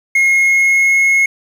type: tone with pitch glide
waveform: triangle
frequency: 2154 to 2170 Hz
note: C7 to C#7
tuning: +50 to -37 cents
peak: -7 dBFS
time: 0.15-1.26 s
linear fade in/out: 5 ms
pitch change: +13 cents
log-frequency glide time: 0.27-0.98 s
effects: 7-bit